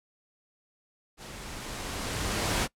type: noise with level ramp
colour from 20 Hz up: pink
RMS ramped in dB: -44 to -26 dBFS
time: 1.17-2.68 s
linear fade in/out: 50 ms
effects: noise-tail reverb RT60 0.1 s tail -23 dB re dry + low-pass 10000 Hz 12 dB/octave